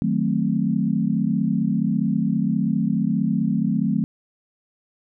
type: chord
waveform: sine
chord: D# diminished seventh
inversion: none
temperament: equal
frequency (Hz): 155.56 / 185 / 220 / 261.6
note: D#3 / F#3 / A3 / C4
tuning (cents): 0 / 0 / 0 / 0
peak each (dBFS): -26 / -23 / -22 / -26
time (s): 0.02-4.04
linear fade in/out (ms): 0
effects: none